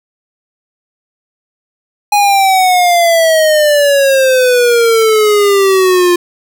square exponential sweep, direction down, 830.6 to 349.2 Hz, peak -7 dBFS, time 2.12-6.16 s, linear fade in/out 5 ms, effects none

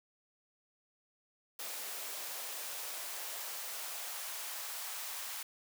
white noise with high-pass filter sweep, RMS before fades -42 dBFS, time 1.59-5.43 s, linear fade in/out 5 ms, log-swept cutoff 480 to 860 Hz, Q 1.3, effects none

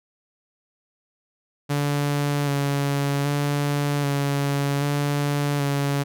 sawtooth tone with vibrato, 142.7 Hz, D3, 49 cents flat, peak -17 dBFS, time 1.69-6.04 s, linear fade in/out 20 ms, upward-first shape square, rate 0.64 Hz, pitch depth 18 cents each way, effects none

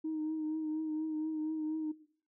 sine tone with vibrato, 312 Hz, D#4, 5 cents sharp, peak -32 dBFS, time 0.04-1.92 s, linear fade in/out 10 ms, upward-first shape triangle, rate 4.2 Hz, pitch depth 33 cents each way, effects noise-tail reverb RT60 0.5 s tail -17 dB re dry + tanh soft clip ceiling -29 dBFS

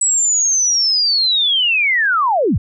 sine linear sweep, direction down, 7902 to 55 Hz, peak -12 dBFS, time 0.01-2.58 s, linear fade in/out 5 ms, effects none

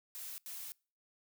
blue noise bursts at uneven times, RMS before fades -45 dBFS, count 2, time 0.15-0.38 / 0.46-0.72 s, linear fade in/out 0 ms, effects noise-tail reverb RT60 0.4 s tail -26 dB re dry

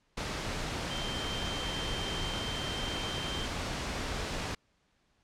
sine tone in noise, 3136 Hz, G7, in tune, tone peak -38 dBFS, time 0.9-3.46 s, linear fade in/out 5 ms, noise pink, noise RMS -35 dBFS, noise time 0.17-4.55 s, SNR -6 dB, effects pink hiss -72 dBFS RMS until 5.23 s + low-pass 6000 Hz 12 dB/octave

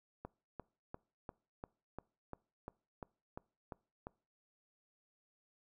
click train, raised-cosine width 1 ms, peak -30 dBFS, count 12, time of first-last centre 0.25-4.069 s, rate 2.88 Hz, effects noise-tail reverb RT60 0.4 s tail -24 dB re dry

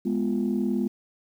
sine chord, F diminished, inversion first, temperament equal, 207.7 / 246.9 / 349.2 Hz, Ab3 / Cb4 / F4, 0 / 0 / 0 cents, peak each -25 / -26 / -29 dBFS, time 0.05-0.88 s, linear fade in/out 10 ms, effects tanh soft clip ceiling -16 dBFS + 9-bit

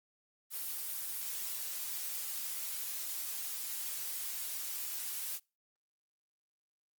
blue noise, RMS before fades -39 dBFS, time 0.5-5.4 s, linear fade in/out 50 ms, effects noise-tail reverb RT60 0.3 s tail -25 dB re dry + Opus 24 kbps

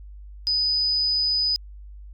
sine tone, 4987 Hz, D#8, 3 cents sharp, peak -19 dBFS, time 0.47-1.56 s, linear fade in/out 0 ms, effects added 50 Hz sine -38 dBFS peak until 2.13 s + MP3 96 kbps

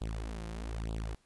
sawtooth tone with flanger, 55 Hz, A1, in tune, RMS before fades -38 dBFS, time 0.01-1.15 s, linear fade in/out 5 ms, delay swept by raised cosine 0.24 to 5.74 ms, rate 1.1 Hz, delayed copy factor +0.95, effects pink hiss -70 dBFS RMS until 1.25 s + resampled to 24000 Hz

